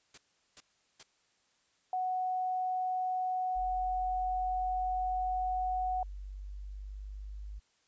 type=noise bursts; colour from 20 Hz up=white; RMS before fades=-50 dBFS; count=3; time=0.14-1.031 s; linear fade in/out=5 ms; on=37 ms; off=390 ms
type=tone; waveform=sine; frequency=740 Hz; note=F#5; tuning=in tune; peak=-30 dBFS; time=1.93-6.03 s; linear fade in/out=2 ms
type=exponential sweep; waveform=sine; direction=up; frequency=43.65 to 51.2 Hz; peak=-40 dBFS; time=3.55-7.6 s; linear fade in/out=20 ms
effects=white hiss -72 dBFS RMS until 7.87 s + resampled to 16000 Hz